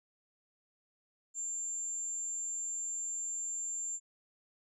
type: tone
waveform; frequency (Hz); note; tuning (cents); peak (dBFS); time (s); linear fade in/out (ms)
sine; 7290; A#8; -40; -35; 1.34-4; 50
effects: none